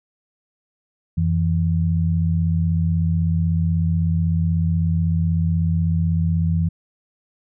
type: tone pair together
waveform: sine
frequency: 88.63 / 164.81 Hz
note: F2 / E3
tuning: +26 / 0 cents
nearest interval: major seventh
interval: 1074 cents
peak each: -19 dBFS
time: 1.17-6.69 s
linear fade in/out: 10 ms
effects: none